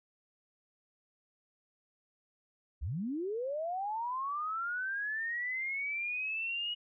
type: linear sweep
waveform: sine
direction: up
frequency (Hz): 52.2 to 2914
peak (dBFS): -33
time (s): 2.81-6.75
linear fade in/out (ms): 20
effects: none